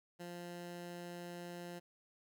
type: tone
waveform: 15% pulse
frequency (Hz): 174.61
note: F3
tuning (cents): 0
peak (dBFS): -39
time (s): 0.19-1.8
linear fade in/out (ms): 20
effects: none